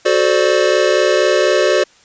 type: chord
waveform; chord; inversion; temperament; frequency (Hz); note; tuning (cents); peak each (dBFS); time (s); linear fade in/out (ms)
square; D dominant seventh; first; equal with one note detuned; 370 / 434.2 / 523.3 / 587.3; F#4 / A4 / C5 / D5; 0 / -23 / 0 / 0; -17 / -19 / -18 / -16; 0.05-1.84; 10
effects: white hiss -49 dBFS RMS until 2.04 s + resampled to 16000 Hz